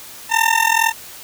20% pulse tone with amplitude modulation, 905 Hz, A5, 48 cents sharp, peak -5 dBFS, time 0.29-0.93 s, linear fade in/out 50 ms, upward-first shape sine, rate 42 Hz, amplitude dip 85%, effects white hiss -37 dBFS RMS until 1.23 s

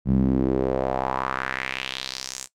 sawtooth tone with band-pass filter sweep, 65.41 Hz, C2, in tune, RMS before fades -25 dBFS, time 0.05-2.48 s, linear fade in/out 50 ms, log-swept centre 170 to 7900 Hz, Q 2.7, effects noise-tail reverb RT60 0.1 s tail -17 dB re dry

